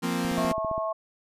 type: chord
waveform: sawtooth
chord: F suspended fourth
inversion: none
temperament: equal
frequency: 174.61 / 233.1 / 261.6 Hz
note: F3 / Bb3 / C4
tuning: 0 / 0 / 0 cents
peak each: -26 dBFS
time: 0.02-0.53 s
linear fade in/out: 20 ms
type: click train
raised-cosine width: 3 ms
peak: -24 dBFS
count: 9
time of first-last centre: 0.25-0.78 s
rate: 15.1 Hz
type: harmonic tone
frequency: 217.5 Hz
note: A3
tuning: 20 cents flat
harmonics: 3 / 4 / 5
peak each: -28 / -39 / -31 dBFS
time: 0.37-0.93 s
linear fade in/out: 10 ms
effects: resampled to 32000 Hz